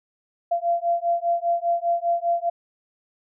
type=beating tone pair; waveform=sine; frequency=684 / 689 Hz; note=F5 / F5; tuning=-36 / -24 cents; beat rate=5 Hz; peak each=-23 dBFS; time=0.51-2.5 s; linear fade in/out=10 ms; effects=none